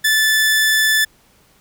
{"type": "tone", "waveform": "sawtooth", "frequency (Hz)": 1749, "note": "A6", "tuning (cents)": -11, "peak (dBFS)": -9, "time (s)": [0.04, 1.05], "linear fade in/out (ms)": 10, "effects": ["pink hiss -54 dBFS RMS until 1.6 s"]}